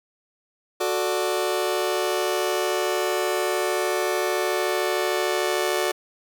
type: chord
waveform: sawtooth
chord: D major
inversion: first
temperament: just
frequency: 367.1 / 440.5 / 587.3 Hz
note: F#4 / A4 / D5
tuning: -14 / +2 / 0 cents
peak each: -21 / -24 / -23 dBFS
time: 0.8-5.92 s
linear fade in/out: 10 ms
effects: none